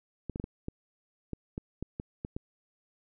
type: clicks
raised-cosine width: 3 ms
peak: -22 dBFS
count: 11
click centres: 0.297 / 0.359 / 0.399 / 0.441 / 0.684 / 1.333 / 1.579 / 1.826 / 1.999 / 2.249 / 2.365 s
effects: none